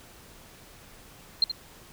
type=tone with echo; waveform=sine; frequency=4186 Hz; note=C8; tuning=in tune; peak=-17 dBFS; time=1.42-1.44 s; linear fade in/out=2 ms; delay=76 ms; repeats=1; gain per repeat=-10 dB; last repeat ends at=1.516 s; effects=pink hiss -51 dBFS RMS until 1.92 s